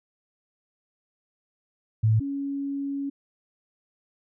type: tone pair in turn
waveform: sine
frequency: 110 / 278.9 Hz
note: A2 / C#4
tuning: 0 / +11 cents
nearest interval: octave + major third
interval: 1611 cents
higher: second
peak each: -17 / -27 dBFS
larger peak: first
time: 2.03-2.2 / 2.2-3.1 s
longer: second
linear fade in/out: 10 ms
effects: none